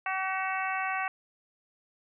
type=harmonic tone with a mistuned harmonic; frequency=380 Hz; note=F#4; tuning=46 cents sharp; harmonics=2 / 3 / 4 / 5 / 6 / 7; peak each=-33 / -35 / -36 / -37 / -38 / -38 dBFS; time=0.06-1.08 s; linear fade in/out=2 ms; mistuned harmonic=6; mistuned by=-37 cents; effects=none